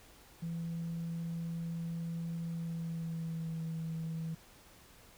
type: tone with pitch glide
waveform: sine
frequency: 167.1 to 162.53 Hz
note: E3 to E3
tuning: +24 to -24 cents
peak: -34 dBFS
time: 0.42-4.35 s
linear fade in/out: 10 ms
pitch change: -48 cents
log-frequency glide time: 2.52-3.62 s
effects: tanh soft clip ceiling -33 dBFS + pink hiss -59 dBFS RMS until 5.17 s